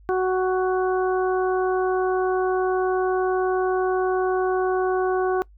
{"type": "harmonic tone", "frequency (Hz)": 371.7, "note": "F#4", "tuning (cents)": 8, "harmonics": [1, 2, 3, 4], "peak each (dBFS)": [-20, -26, -30, -32], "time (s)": [0.09, 5.42], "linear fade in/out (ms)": 0, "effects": ["noise-tail reverb RT60 0.1 s tail -22 dB re dry", "added 50 Hz sine -47 dBFS peak until 5.57 s"]}